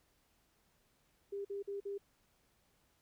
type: tone bursts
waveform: sine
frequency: 400 Hz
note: G4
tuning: 35 cents sharp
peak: -38 dBFS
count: 4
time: 1.32-1.981 s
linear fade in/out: 10 ms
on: 130 ms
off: 47 ms
effects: pink hiss -74 dBFS RMS until 3.01 s